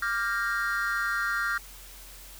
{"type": "chord", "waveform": "triangle", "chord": "G minor seventh", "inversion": "second", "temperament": "equal with one note detuned", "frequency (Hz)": [1174.7, 1396.9, 1599.1, 1864.7], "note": ["D6", "F6", "G6", "Bb6"], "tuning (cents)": [0, 0, 34, 0], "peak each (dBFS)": [-33, -27, -30, -32], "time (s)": [0.02, 1.58], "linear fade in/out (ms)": 5, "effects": ["added 44 Hz sine -48 dBFS peak until 2.39 s", "white hiss -48 dBFS RMS until 2.39 s"]}